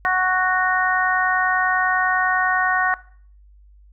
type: harmonic tone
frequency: 370 Hz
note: F#4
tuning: in tune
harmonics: 2 / 3 / 4 / 5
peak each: -22 / -22 / -22 / -22 dBFS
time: 0.05-2.94 s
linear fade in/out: 0 ms
effects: noise-tail reverb RT60 0.5 s tail -19 dB re dry + added 50 Hz sine -46 dBFS peak until 3.92 s